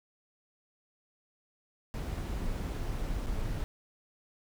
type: noise with dropouts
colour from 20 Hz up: brown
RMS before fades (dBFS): -34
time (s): 1.94-3.64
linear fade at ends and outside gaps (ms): 0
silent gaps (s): 3.262-3.268
effects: none